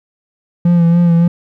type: tone with vibrato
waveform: triangle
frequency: 170.9 Hz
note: F3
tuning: 37 cents flat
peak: -5 dBFS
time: 0.65-1.28 s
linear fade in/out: 5 ms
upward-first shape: sine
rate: 3.5 Hz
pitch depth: 33 cents each way
effects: none